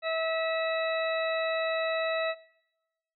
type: harmonic tone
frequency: 649 Hz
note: E5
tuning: 27 cents flat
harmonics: 1 / 2 / 3 / 4 / 6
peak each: -29 / -36 / -36 / -38 / -38 dBFS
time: 0.02-2.35 s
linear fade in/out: 50 ms
effects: noise-tail reverb RT60 1.0 s tail -22 dB re dry